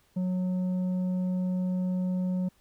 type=tone with tanh clipping; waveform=sine; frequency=183.1 Hz; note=F#3; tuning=18 cents flat; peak=-27 dBFS; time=0.16-2.49 s; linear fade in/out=10 ms; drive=6 dB; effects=pink hiss -66 dBFS RMS until 2.6 s